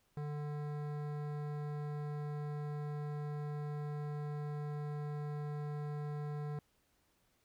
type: tone with hard clipping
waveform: sine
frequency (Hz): 147.8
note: D3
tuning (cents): +11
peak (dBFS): -40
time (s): 0.17-6.59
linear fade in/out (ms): 2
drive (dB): 16
effects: pink hiss -75 dBFS RMS until 7.44 s